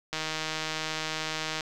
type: click train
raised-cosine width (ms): 0.2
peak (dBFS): -14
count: 233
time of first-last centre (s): 0.13-1.608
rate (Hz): 157
effects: none